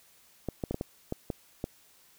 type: clicks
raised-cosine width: 2 ms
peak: -18 dBFS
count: 8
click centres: 0.487 / 0.638 / 0.71 / 0.744 / 0.811 / 1.124 / 1.302 / 1.641 s
effects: white hiss -61 dBFS RMS until 2.18 s